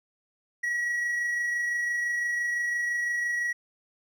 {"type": "tone with amplitude modulation", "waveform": "triangle", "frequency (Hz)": 1919, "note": "A#6", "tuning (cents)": 50, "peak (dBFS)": -23, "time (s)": [0.63, 3.53], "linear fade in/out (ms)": 10, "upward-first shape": "sine", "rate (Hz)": 25.9, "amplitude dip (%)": 25, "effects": []}